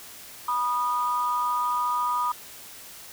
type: tone pair together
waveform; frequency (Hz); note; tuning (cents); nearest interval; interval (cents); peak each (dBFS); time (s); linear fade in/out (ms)
sine; 977 / 1231; B5 / D#6; -19 / -19; major third; 400; -25; 0.48-2.32; 5
effects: tanh soft clip ceiling -15 dBFS + white hiss -44 dBFS RMS until 3.12 s